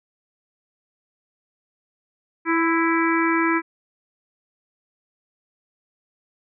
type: harmonic tone with a mistuned harmonic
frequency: 329.9 Hz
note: E4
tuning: 1 cent sharp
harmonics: 1 / 3 / 4 / 5 / 6 / 7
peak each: -20 / -25 / -26 / -27 / -28 / -28 dBFS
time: 2.45-3.62 s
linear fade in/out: 50 ms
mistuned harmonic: 3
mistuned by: +16 cents
effects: none